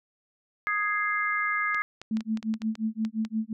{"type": "chord", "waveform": "sine", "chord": "Ab major", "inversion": "second", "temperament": "equal", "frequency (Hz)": [1244.5, 1661.2, 2093], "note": ["Eb6", "Ab6", "C7"], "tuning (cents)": [0, 0, 0], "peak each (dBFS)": -29, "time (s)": [0.67, 1.82], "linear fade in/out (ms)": 0}
{"type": "clicks", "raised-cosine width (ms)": 0.2, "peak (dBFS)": -23, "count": 11, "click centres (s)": [1.746, 2.016, 2.17, 2.207, 2.373, 2.428, 2.54, 2.619, 2.754, 3.05, 3.25]}
{"type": "tone with tremolo", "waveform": "sine", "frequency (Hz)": 220, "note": "A3", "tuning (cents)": 0, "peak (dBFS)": -23, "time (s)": [2.11, 3.53], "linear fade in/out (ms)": 2, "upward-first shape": "sine", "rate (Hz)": 5.7, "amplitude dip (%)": 100}
{"effects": []}